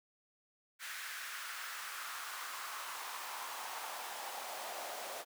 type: noise with high-pass filter sweep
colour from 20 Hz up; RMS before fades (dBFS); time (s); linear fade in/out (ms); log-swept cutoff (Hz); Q
pink; -44; 0.79-5.25; 50; 1700 to 630; 2.6
effects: none